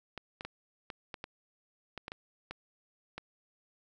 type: clicks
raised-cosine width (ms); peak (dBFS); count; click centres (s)
0.3; -24; 11; 0.177 / 0.409 / 0.45 / 0.902 / 1.142 / 1.241 / 1.977 / 2.081 / 2.119 / 2.51 / 3.18
effects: none